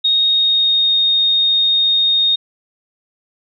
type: tone with pitch glide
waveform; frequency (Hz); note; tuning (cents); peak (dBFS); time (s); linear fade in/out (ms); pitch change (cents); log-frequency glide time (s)
sine; 3729 to 3703; A#7 to A#7; 0 to -12; -11; 0.04-2.36; 10; -12; 0.28-0.97
effects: none